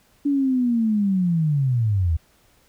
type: linear sweep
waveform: sine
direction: down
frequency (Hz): 289.2 to 75.9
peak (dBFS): -17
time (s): 0.25-2.17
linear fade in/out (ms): 10
effects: pink hiss -59 dBFS RMS until 2.68 s